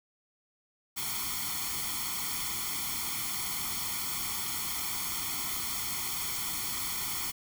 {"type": "noise with comb filter", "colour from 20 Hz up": "white", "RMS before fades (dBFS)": -34, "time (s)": [0.96, 7.32], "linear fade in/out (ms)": 20, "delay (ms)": 0.91, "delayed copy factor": 0.9, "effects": []}